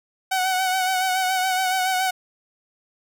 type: tone with vibrato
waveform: sawtooth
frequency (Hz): 748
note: F#5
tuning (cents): +19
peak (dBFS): -16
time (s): 0.31-2.11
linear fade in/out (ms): 10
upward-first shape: sine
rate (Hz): 7.1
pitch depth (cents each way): 35
effects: none